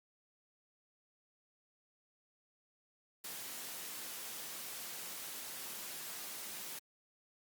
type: noise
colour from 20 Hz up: white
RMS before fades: -45 dBFS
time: 3.24-6.79 s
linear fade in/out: 5 ms
effects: high-pass 150 Hz 12 dB/octave + Opus 48 kbps